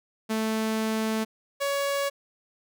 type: tone pair in turn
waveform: sawtooth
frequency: 220 / 560.8 Hz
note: A3 / C#5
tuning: 0 / +20 cents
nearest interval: octave + major third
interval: 1620 cents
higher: second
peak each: -21 dBFS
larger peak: neither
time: 0.29-1.25 / 1.6-2.1 s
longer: first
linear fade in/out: 20 ms
effects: none